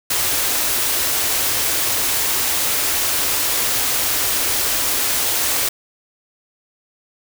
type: band-stop noise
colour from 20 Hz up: white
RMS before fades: -19 dBFS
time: 0.1-5.69 s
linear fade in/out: 5 ms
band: 140 to 230 Hz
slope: 96 dB/octave
effects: none